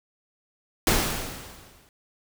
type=noise with exponential decay; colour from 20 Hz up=pink; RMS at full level=-19 dBFS; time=0.87-1.89 s; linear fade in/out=1 ms; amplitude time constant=220 ms; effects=none